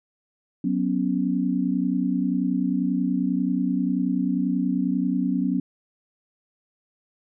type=chord; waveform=sine; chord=F# suspended fourth; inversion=none; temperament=equal; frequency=185 / 246.9 / 277.2 Hz; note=F#3 / B3 / C#4; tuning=0 / 0 / 0 cents; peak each=-25 dBFS; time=0.64-5.6 s; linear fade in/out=5 ms; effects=none